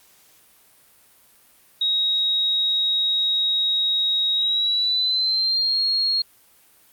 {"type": "tone with pitch glide", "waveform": "sine", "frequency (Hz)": [3790, 4279], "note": ["A#7", "C8"], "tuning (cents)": [28, 38], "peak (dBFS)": -18, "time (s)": [1.81, 6.22], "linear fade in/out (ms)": 5, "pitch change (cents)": 210, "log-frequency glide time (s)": [4.34, 5.82], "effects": ["white hiss -55 dBFS RMS until 6.92 s", "Opus 48 kbps"]}